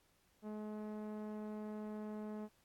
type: tone with low-pass filter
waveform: sawtooth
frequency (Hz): 212.6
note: G#3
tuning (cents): +41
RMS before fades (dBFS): -45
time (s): 0.42-2.49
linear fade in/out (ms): 50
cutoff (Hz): 870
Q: 0.75
effects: pink hiss -74 dBFS RMS until 2.64 s + AAC 64 kbps